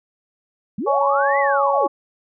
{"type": "linear two-way sweep", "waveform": "sine", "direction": "up then down", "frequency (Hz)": [169.2, 2048, 288.4], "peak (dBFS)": -22, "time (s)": [0.78, 1.87], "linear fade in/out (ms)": 5, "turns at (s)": 1.39}
{"type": "harmonic tone", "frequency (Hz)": 279, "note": "C#4", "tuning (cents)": 11, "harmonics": [2, 3, 4], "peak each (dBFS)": [-19, -20, -21], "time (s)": [0.86, 1.88], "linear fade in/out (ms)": 20}
{"effects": []}